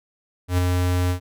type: tone with ADSR envelope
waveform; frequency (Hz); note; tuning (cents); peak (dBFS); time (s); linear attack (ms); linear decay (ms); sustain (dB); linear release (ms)
square; 90; F#2; -47; -16; 0.48-1.2; 100; 9; -3; 97
effects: none